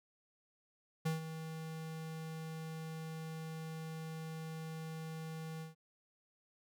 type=tone with ADSR envelope; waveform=square; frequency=160 Hz; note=D#3; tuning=49 cents sharp; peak=-32 dBFS; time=1.05-5.75 s; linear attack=12 ms; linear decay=140 ms; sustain=-11 dB; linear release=140 ms; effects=none